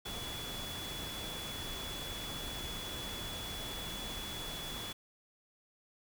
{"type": "tone in noise", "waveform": "sine", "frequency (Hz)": 3410, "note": "G#7", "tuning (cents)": 45, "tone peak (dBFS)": -43, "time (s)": [0.05, 4.93], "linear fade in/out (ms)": 10, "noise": "pink", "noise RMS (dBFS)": -43, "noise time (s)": [0.05, 4.93], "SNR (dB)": -3, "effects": []}